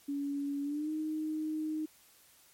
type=tone with pitch glide; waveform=sine; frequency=283 to 310.4 Hz; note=C#4 to D#4; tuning=+36 to -4 cents; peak=-32 dBFS; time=0.08-1.86 s; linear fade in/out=10 ms; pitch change=+160 cents; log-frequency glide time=0.63-0.91 s; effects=white hiss -62 dBFS RMS until 2.53 s + MP3 64 kbps